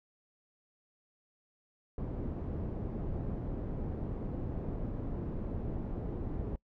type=low-pass noise; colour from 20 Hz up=pink; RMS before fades=-37 dBFS; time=1.98-6.56 s; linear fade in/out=2 ms; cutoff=410 Hz; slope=12 dB/octave; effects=noise-tail reverb RT60 0.1 s tail -23 dB re dry